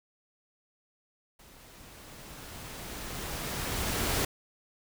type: noise with level ramp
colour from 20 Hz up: pink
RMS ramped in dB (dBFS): -55 to -28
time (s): 1.39-4.25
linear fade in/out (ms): 5
effects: none